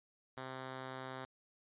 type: tone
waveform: 5% pulse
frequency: 130.81 Hz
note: C3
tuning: in tune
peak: -32 dBFS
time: 0.37-1.25 s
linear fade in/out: 2 ms
effects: resampled to 8000 Hz